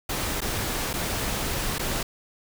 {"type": "noise with dropouts", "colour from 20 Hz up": "pink", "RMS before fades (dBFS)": -28, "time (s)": [0.09, 2.03], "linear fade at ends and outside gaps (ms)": 5, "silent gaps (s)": [[0.406, 0.416], [0.932, 0.937], [1.784, 1.793]], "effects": []}